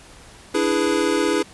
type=chord; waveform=square; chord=E dominant seventh; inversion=third; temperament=equal; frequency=293.7 / 329.6 / 415.3 / 493.9 Hz; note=D4 / E4 / G#4 / B4; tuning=0 / 0 / 0 / 0 cents; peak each=-25 / -23 / -23 / -26 dBFS; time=0.54-1.43 s; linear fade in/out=10 ms; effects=pink hiss -45 dBFS RMS until 1.53 s + resampled to 24000 Hz

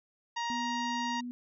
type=harmonic tone; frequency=940 Hz; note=A#5; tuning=14 cents sharp; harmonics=1 / 2 / 3 / 4 / 5 / 6 / 7; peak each=-33 / -39 / -43 / -45 / -47 / -49 / -50 dBFS; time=0.36-1.21 s; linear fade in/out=10 ms
type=tone; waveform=sine; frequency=244.8 Hz; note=B3; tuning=15 cents flat; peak=-36 dBFS; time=0.5-1.31 s; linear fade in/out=0 ms
effects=none

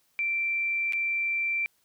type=tone with dropouts; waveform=sine; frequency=2349 Hz; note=D7; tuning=in tune; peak=-25 dBFS; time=0.19-1.66 s; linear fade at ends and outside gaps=0 ms; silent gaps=0.924-0.933 s; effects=white hiss -69 dBFS RMS until 1.84 s

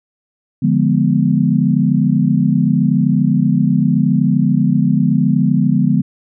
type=chord; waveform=sine; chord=D diminished seventh; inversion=none; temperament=equal; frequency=146.83 / 174.61 / 207.7 / 246.9 Hz; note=D3 / F3 / Ab3 / Cb4; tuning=0 / 0 / 0 / 0 cents; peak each=-16 dBFS; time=0.62-6.02 s; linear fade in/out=10 ms; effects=none

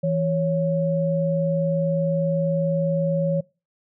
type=tone pair together; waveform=sine; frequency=164.81 / 554.4 Hz; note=E3 / C#5; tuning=0 / 0 cents; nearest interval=octave + major sixth; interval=2100 cents; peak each=-22 dBFS; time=0.03-3.41 s; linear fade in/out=10 ms; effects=noise-tail reverb RT60 0.3 s tail -23 dB re dry

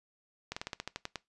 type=slowing click train; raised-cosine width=0.2 ms; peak=-19 dBFS; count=10; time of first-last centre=0.52-1.157 s; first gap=45 ms; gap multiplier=1.11; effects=noise-tail reverb RT60 0.2 s tail -21 dB re dry + resampled to 24000 Hz

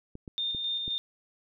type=clicks; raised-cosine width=3 ms; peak=-28 dBFS; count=4; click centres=0.154 / 0.278 / 0.548 / 0.879 s
type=tone with tremolo; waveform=sine; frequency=3629 Hz; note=A#7; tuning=47 cents flat; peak=-28 dBFS; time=0.38-0.98 s; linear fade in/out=0 ms; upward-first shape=square; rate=3.8 Hz; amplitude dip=30%
effects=none

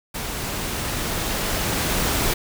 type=noise with level ramp; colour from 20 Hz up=pink; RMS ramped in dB=-29 to -21 dBFS; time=0.14-2.34 s; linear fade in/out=10 ms; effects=none

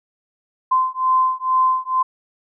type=beating tone pair; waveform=sine; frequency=1033 / 1035.2 Hz; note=C6 / C6; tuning=-22 / -19 cents; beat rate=2.2 Hz; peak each=-18 dBFS; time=0.71-2.03 s; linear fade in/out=10 ms; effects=none

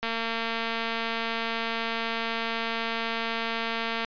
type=click train; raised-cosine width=0.3 ms; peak=-14 dBFS; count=917; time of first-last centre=0.03-4.048 s; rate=228 Hz; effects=resampled to 11025 Hz

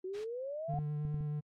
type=exponential sweep; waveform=sine; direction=up; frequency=364.2 to 740 Hz; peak=-37 dBFS; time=0.04-0.79 s; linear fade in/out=5 ms
type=noise; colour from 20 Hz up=white; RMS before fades=-48 dBFS; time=0.13-0.25 s; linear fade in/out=20 ms
type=tone with vibrato; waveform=triangle; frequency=149.1 Hz; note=D3; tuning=27 cents sharp; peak=-32 dBFS; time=0.68-1.41 s; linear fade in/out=20 ms; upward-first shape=sine; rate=9.4 Hz; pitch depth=12 cents each way
type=clicks; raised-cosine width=5 ms; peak=-32 dBFS; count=5; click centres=0.74 / 0.789 / 1.051 / 1.144 / 1.207 s
effects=low-pass 4000 Hz 12 dB/octave + AAC 64 kbps

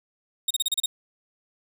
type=tone bursts; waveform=sawtooth; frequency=3729 Hz; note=A#7; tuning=in tune; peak=-18 dBFS; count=7; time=0.48-0.86 s; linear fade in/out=5 ms; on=26 ms; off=33 ms; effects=9-bit

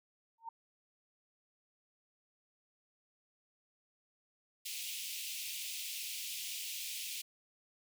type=tone with exponential growth; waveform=sine; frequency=913 Hz; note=A#5; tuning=36 cents flat; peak=-37 dBFS; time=0.38-0.49 s; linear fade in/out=5 ms; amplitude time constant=22 ms
type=high-pass noise; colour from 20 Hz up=pink; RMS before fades=-42 dBFS; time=4.65-7.22 s; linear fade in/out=10 ms; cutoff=2400 Hz; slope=48 dB/octave
effects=none

